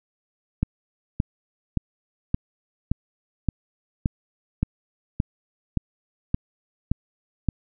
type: click train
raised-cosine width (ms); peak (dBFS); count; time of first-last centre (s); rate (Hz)
5; -8; 13; 0.63-7.487; 1.75
effects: none